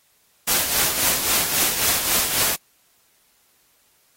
white noise with tremolo, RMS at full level -18 dBFS, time 0.47-2.56 s, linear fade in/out 10 ms, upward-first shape triangle, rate 3.7 Hz, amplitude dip 60%, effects white hiss -61 dBFS RMS until 4.16 s + AAC 48 kbps

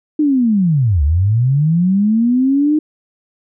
sine linear two-way sweep, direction down then up, 310 to 68.5 to 310 Hz, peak -10 dBFS, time 0.19-2.79 s, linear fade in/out 5 ms, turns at 1.03 s, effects none

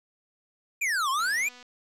square exponential two-way sweep, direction down then up, 2483 to 1028 to 2483 Hz, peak -25 dBFS, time 0.81-1.49 s, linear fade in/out 10 ms, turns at 1.1 s
click train, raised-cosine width 0.2 ms, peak -33 dBFS, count 109, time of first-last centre 1.19-1.627 s, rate 247 Hz
effects low-pass 12000 Hz 12 dB/octave

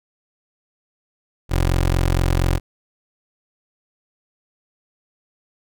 20% pulse tone, 44.25 Hz, F1, 23 cents sharp, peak -11 dBFS, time 1.49-2.6 s, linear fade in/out 50 ms, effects none

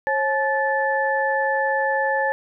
sine tone cluster, 541 / 858 / 1750 Hz, C#5 / A5 / A6, -42 / -44 / -10 cents, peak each -23 dBFS, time 0.07-2.32 s, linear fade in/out 0 ms, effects none

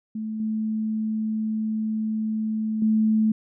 sine tone with level steps, 218 Hz, A3, 16 cents flat, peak -27 / -23 / -17 dBFS, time 0.15-3.32 s, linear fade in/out 5 ms, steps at 0.4 / 2.82 s, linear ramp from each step 2 ms, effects none

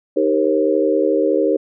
sine chord, C minor seventh, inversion first, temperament equal with one note detuned, 311.1 / 392 / 466.2 / 537 Hz, Eb4 / G4 / Bb4 / C5, 0 / 0 / 0 / +45 cents, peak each -19 dBFS, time 0.16-1.57 s, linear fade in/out 10 ms, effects none

